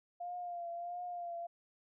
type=tone with vibrato; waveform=sine; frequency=698.5 Hz; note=F5; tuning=in tune; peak=-39 dBFS; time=0.2-1.47 s; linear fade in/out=10 ms; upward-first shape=triangle; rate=1.5 Hz; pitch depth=44 cents each way; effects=none